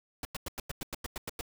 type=noise bursts; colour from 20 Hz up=pink; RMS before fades=-37 dBFS; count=11; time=0.23-1.411 s; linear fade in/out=2 ms; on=21 ms; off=95 ms; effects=none